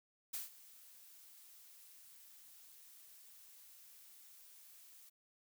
blue noise with ADSR envelope, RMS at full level -41 dBFS, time 0.33-5.1 s, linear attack 11 ms, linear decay 150 ms, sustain -19 dB, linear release 16 ms, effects none

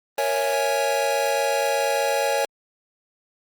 square chord, A# half-diminished seventh, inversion none, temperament equal, 466.2 / 554.4 / 659.3 / 830.6 Hz, A#4 / C#5 / E5 / G#5, 0 / 0 / 0 / 0 cents, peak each -29 / -24 / -30 / -26 dBFS, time 0.18-2.45 s, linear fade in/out 2 ms, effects Opus 24 kbps

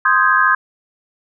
sine chord, Ab major seventh, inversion first, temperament equal, 1046.5 / 1244.5 / 1568 / 1661.2 Hz, C6 / Eb6 / G6 / Ab6, 0 / 0 / 0 / 0 cents, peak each -16 dBFS, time 0.05-0.55 s, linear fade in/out 5 ms, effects none

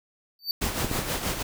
square tone with exponential growth, 4578 Hz, D8, 45 cents flat, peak -21 dBFS, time 0.39-0.51 s, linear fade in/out 1 ms, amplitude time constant 24 ms
pink noise with tremolo, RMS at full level -27 dBFS, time 0.61-1.43 s, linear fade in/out 10 ms, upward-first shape sine, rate 6.3 Hz, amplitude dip 55%
clicks, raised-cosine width 3 ms, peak -16 dBFS, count 4, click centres 0.642 / 0.846 / 0.914 / 0.991 s
effects none

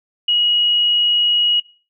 sine tone, 2900 Hz, F#7, 35 cents flat, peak -13 dBFS, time 0.28-1.6 s, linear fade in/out 5 ms, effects noise-tail reverb RT60 0.4 s tail -22 dB re dry

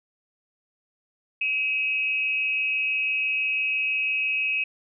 sine tone with amplitude modulation, 2554 Hz, D#7, 45 cents sharp, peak -19 dBFS, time 1.41-4.64 s, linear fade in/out 5 ms, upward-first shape sine, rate 226 Hz, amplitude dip 70%, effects none

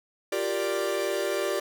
45% pulse chord, G minor seventh, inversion third, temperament equal, 349.2 / 392 / 466.2 / 587.3 Hz, F4 / G4 / Bb4 / D5, 0 / 0 / 0 / 0 cents, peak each -34 / -30 / -34 / -30 dBFS, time 0.32-1.6 s, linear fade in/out 5 ms, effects none

